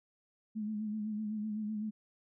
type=tone with vibrato; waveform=sine; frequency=213.4 Hz; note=G#3; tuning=47 cents sharp; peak=-34 dBFS; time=0.55-1.91 s; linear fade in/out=20 ms; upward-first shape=sine; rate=7.9 Hz; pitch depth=44 cents each way; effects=none